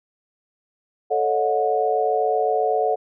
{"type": "chord", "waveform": "sine", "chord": "D# half-diminished seventh", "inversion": "second", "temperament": "equal with one note detuned", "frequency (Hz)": [440, 554.4, 622.3, 728.1], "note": ["A4", "C#5", "D#5", "F#5"], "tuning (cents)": [0, 0, 0, -28], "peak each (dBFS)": [-22, -26, -27, -21], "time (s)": [1.1, 2.96], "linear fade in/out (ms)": 20, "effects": []}